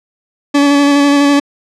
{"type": "tone with vibrato", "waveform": "40% pulse", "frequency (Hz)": 284.9, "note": "C#4", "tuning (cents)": 48, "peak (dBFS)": -6, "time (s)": [0.54, 1.4], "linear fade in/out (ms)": 10, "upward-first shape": "square", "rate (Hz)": 12, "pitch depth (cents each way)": 15, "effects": ["low-pass 7000 Hz 12 dB/octave"]}